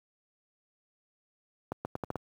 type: accelerating click train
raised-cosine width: 1 ms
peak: -19 dBFS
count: 6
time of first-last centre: 1.72-2.157 s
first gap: 130 ms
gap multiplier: 0.8
effects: high-pass 80 Hz 12 dB/octave + 9-bit